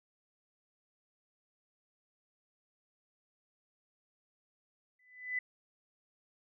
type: tone with exponential growth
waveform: sine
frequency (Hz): 2000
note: B6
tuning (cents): +21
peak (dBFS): -29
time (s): 4.99-5.39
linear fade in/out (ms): 5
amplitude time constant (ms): 85
effects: none